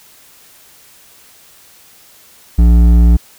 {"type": "tone with hard clipping", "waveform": "triangle", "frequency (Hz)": 58.27, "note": "A#1", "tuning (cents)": 0, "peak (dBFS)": -6, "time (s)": [2.58, 3.17], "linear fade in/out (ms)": 10, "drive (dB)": 13, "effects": ["white hiss -44 dBFS RMS until 3.38 s"]}